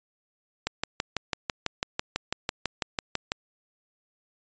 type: click train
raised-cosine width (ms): 0.2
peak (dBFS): -9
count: 17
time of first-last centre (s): 0.67-3.319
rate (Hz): 6.04
effects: resampled to 16000 Hz